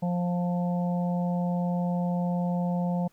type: harmonic tone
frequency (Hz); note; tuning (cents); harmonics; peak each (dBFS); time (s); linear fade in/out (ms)
176.3; F3; +17; 1 / 3 / 4 / 5; -25 / -35 / -37 / -39; 0.02-3.08; 10
effects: pink hiss -65 dBFS RMS until 3.12 s